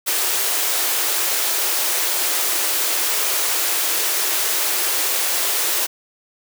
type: high-pass noise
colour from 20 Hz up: white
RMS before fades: -20 dBFS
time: 0.06-5.87 s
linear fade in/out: 20 ms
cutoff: 310 Hz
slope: 96 dB/octave
effects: none